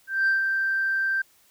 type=tone with ADSR envelope; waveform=sine; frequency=1568 Hz; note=G6; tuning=in tune; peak=-16 dBFS; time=0.07-1.22 s; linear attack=200 ms; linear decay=140 ms; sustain=-5 dB; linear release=7 ms; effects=tanh soft clip ceiling -16 dBFS + white hiss -60 dBFS RMS until 1.5 s